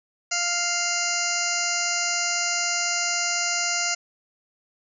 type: harmonic tone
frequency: 698 Hz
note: F5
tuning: 1 cent flat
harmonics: 1 / 2 / 3 / 4 / 6 / 7 / 8 / 9 / 10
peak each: -33 / -31 / -30 / -33 / -35 / -31 / -32 / -31 / -29 dBFS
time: 0.31-3.95 s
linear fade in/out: 10 ms
effects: none